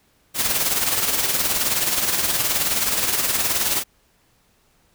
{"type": "noise with tremolo", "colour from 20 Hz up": "white", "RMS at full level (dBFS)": -19, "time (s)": [0.34, 3.84], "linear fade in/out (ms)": 50, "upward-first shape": "sine", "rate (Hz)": 19, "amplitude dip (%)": 50, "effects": ["pink hiss -61 dBFS RMS until 4.94 s"]}